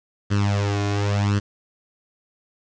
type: tone with flanger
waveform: sawtooth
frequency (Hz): 101.6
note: G#2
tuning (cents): -38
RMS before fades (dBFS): -21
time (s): 0.3-1.4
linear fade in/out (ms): 20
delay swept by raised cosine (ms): 0.64 to 2.84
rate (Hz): 0.91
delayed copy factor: +0.9
effects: resampled to 16000 Hz + 7-bit